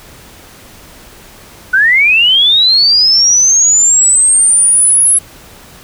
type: linear sweep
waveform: sine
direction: up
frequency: 1467 to 10900 Hz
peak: -5 dBFS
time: 1.73-5.19 s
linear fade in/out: 10 ms
effects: pink hiss -37 dBFS RMS until 5.83 s